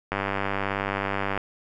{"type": "click train", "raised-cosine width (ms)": 0.5, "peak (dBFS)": -11, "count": 125, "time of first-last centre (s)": [0.12, 1.376], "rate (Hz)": 98.7, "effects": []}